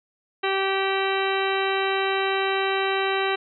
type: harmonic tone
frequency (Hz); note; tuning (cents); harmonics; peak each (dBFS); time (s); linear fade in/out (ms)
387.7; G4; -19; 1 / 2 / 3 / 4 / 5 / 6 / 7 / 8 / 10; -25 / -28 / -30 / -31 / -32 / -33 / -33 / -34 / -35; 0.43-3.36; 10
effects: none